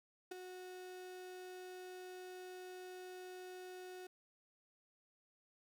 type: tone with ADSR envelope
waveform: 35% pulse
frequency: 366.8 Hz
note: F#4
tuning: 15 cents flat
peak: -39 dBFS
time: 0.31-4.07 s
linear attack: 8 ms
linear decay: 11 ms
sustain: -8 dB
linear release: 5 ms
effects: none